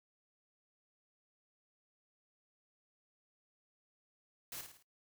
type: noise with echo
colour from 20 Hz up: white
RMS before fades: -45 dBFS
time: 4.52-4.61 s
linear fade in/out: 2 ms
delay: 54 ms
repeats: 4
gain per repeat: -6 dB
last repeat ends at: 4.826 s
effects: noise-tail reverb RT60 0.1 s tail -20 dB re dry